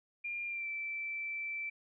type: tone with pitch glide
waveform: sine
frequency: 2400 to 2330 Hz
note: D7 to D7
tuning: +37 to -14 cents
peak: -36 dBFS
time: 0.24-1.7 s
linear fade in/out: 10 ms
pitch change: -51 cents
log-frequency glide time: 0.47-0.68 s
effects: none